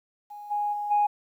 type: tone with level steps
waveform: sine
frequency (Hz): 828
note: G#5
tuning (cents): -5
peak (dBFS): -38 / -24 / -28 / -18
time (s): 0.3-1.07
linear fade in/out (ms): 10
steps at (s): 0.5 / 0.72 / 0.9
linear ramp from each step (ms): 20
effects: tanh soft clip ceiling -15 dBFS + 10-bit